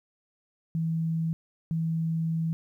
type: tone pair in turn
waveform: sine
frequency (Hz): 162.9 / 162.9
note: E3 / E3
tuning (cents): -20 / -20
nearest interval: unison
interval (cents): 0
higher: neither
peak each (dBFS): -25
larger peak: neither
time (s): 0.75-1.33 / 1.71-2.53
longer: second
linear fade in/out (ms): 0
effects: 11-bit